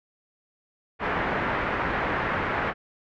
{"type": "low-pass noise", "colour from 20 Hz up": "white", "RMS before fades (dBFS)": -27, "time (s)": [0.99, 2.74], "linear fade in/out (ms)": 50, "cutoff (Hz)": 1900, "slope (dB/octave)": 24, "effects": []}